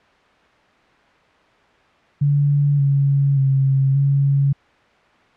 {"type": "tone with pitch steps", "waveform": "sine", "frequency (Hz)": [143.5, 139.6, 135.4, 139.4], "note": ["D3", "C#3", "C#3", "C#3"], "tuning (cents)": [-40, 13, -40, 10], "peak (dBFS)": -13, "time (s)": [2.21, 4.53], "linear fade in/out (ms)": 10, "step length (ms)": 580, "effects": ["white hiss -53 dBFS RMS until 5.36 s", "low-pass 2000 Hz 12 dB/octave"]}